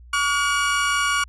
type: tone pair together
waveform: 30% pulse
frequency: 1138 / 1433.8 Hz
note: C#6 / F6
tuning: +45 / +45 cents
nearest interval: major third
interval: 400 cents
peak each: -19 dBFS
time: 0.13-1.24 s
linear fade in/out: 5 ms
effects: added 60 Hz sine -42 dBFS peak until 1.28 s + resampled to 24000 Hz